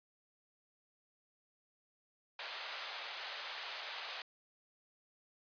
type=band-pass noise; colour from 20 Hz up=white; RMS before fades=-45 dBFS; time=2.39-4.22 s; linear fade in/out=2 ms; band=570 to 4300 Hz; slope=24 dB/octave; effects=resampled to 11025 Hz